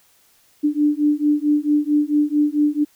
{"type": "beating tone pair", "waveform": "sine", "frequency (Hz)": [294, 298.5], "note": ["D4", "D4"], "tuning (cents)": [2, 28], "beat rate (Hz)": 4.5, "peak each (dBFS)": -18, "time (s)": [0.63, 2.85], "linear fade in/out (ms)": 20, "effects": ["white hiss -57 dBFS RMS until 2.95 s"]}